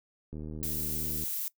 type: click train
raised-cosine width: 3 ms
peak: -28 dBFS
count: 71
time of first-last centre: 0.33-1.237 s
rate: 77.2 Hz
type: noise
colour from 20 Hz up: violet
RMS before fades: -34 dBFS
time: 0.63-1.48 s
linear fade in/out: 0 ms
effects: noise-tail reverb RT60 0.1 s tail -20 dB re dry